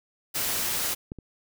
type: noise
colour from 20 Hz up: white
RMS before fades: -28 dBFS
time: 0.34-0.95 s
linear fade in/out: 20 ms
type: clicks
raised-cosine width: 3 ms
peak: -22 / -28 dBFS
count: 2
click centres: 1.119 / 1.187 s
effects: none